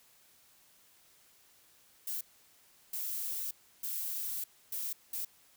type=noise bursts at uneven times; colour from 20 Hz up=violet; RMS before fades=-37 dBFS; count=5; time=2.07-2.21 / 2.93-3.51 / 3.83-4.44 / 4.72-4.93 / 5.13-5.25 s; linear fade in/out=5 ms; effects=white hiss -64 dBFS RMS until 5.56 s